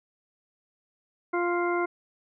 harmonic tone, 349.2 Hz, F4, in tune, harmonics 1 / 2 / 3 / 4 / 6, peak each -26 / -32 / -32 / -33 / -36 dBFS, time 1.33-1.86 s, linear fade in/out 10 ms, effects none

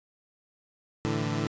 20% pulse chord, A suspended fourth, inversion none, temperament equal with one note detuned, 110.7 / 146.83 / 164.81 Hz, A2 / D3 / E3, +11 / 0 / 0 cents, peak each -26 / -26 / -29 dBFS, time 1.05-1.47 s, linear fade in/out 0 ms, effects resampled to 16000 Hz

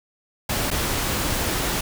pink noise with dropouts, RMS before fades -24 dBFS, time 0.49-1.81 s, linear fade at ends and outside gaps 5 ms, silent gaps 0.705-0.712 s, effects none

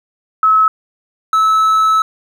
sine / triangle tone pair in turn, 1292 / 1301.7 Hz, E6 / E6, -35 / -22 cents, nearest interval unison, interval 13 cents, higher second, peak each -7 dBFS, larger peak neither, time 0.43-0.68 / 1.33-2.02 s, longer second, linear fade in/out 2 ms, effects 8-bit

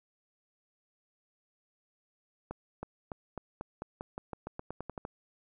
accelerating click train, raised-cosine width 1 ms, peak -24 dBFS, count 16, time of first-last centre 2.51-5.051 s, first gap 320 ms, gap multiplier 0.9, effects none

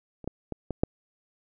clicks, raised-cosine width 2 ms, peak -29 / -17 / -19 / -17 / -8 dBFS, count 5, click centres 0.243 / 0.276 / 0.523 / 0.707 / 0.835 s, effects none

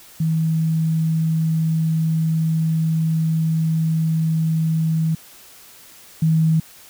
sine tone pair in turn, 160.7 / 160.13 Hz, E3 / E3, -44 / -50 cents, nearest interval unison, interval 6 cents, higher first, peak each -16 / -13 dBFS, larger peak second, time 0.2-5.15 / 6.22-6.6 s, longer first, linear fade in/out 5 ms, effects white hiss -45 dBFS RMS until 6.89 s

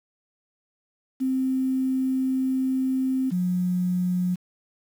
sine tone pair in turn, 261.6 / 180.26 Hz, C4 / F#3, 0 / -45 cents, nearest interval tritone, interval 645 cents, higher first, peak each -21 dBFS, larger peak neither, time 1.2-3.31 / 3.31-4.36 s, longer first, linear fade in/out 20 ms, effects 8-bit

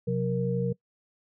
sine tone cluster, 129 / 181.2 / 468.1 Hz, C3 / F#3 / A#4, -24 / -36 / +7 cents, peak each -29 dBFS, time 0.07-0.73 s, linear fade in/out 10 ms, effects noise-tail reverb RT60 0.1 s tail -22 dB re dry

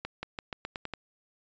accelerating click train, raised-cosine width 0.3 ms, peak -19 dBFS, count 8, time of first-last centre 0.05-0.937 s, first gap 180 ms, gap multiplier 0.88, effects resampled to 16000 Hz

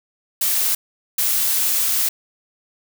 blue noise bursts at uneven times, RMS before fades -19 dBFS, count 2, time 0.41-0.75 / 1.18-2.09 s, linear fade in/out 5 ms, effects none

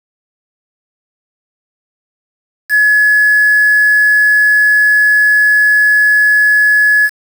sine tone with quantisation, 1700 Hz, G#6, 40 cents sharp, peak -6 dBFS, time 2.69-7.1 s, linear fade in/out 50 ms, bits 4, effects none

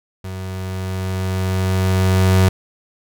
35% pulse tone with level ramp, 93.8 Hz, F#2, 24 cents sharp, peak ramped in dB -25 to -8 dBFS, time 0.24-2.49 s, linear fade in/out 5 ms, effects none

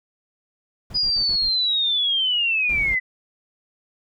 brown noise bursts, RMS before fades -36 dBFS, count 5, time 0.9-1.491 s, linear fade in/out 5 ms, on 75 ms, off 54 ms
sine linear sweep, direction down, 4957 to 1983 Hz, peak -18 dBFS, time 0.94-3 s, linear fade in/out 20 ms
brown noise, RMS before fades -33 dBFS, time 2.69-2.95 s, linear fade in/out 5 ms
effects none

